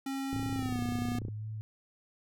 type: tone with pitch glide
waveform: square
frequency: 270.8 to 242.7 Hz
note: C#4 to B3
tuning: -40 to -30 cents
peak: -34 dBFS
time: 0.06-1.19 s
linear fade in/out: 5 ms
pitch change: -190 cents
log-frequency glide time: 0.54-0.8 s
type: click train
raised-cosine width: 3 ms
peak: -27 dBFS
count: 30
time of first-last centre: 0.33-1.284 s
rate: 30.4 Hz
type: tone with vibrato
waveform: sine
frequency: 107.6 Hz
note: A2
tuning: 38 cents flat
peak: -36 dBFS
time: 0.34-1.61 s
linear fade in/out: 0 ms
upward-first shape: sine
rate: 2.8 Hz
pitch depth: 23 cents each way
effects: none